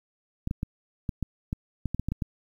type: clicks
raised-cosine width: 5 ms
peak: -16 dBFS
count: 12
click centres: 0.474 / 0.511 / 0.631 / 1.092 / 1.227 / 1.529 / 1.857 / 1.946 / 1.996 / 2.086 / 2.12 / 2.222 s
effects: 9-bit